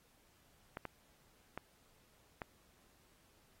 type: clicks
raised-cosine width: 0.5 ms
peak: -26 dBFS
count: 4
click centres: 0.771 / 0.853 / 1.576 / 2.418 s
effects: pink hiss -70 dBFS RMS until 3.6 s + AAC 48 kbps